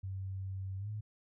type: tone with pitch glide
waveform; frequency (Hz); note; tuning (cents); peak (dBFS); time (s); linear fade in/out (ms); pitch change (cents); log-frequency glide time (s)
sine; 95.7 to 106.19; G2 to G#2; -41 to +39; -37; 0.03-1.01; 10; +180; 0.78-0.89
effects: none